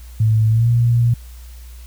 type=tone with pitch glide; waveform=sine; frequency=110 to 118.58 Hz; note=A2 to A#2; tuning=0 to +30 cents; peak=-11 dBFS; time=0.2-1.14 s; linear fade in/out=5 ms; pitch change=+130 cents; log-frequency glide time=0.49-0.69 s; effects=added 60 Hz sine -34 dBFS peak until 1.86 s + white hiss -48 dBFS RMS until 1.86 s